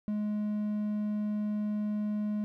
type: tone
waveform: triangle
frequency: 210 Hz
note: G#3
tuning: 19 cents sharp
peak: -27 dBFS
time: 0.08-2.44 s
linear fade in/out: 0 ms
effects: none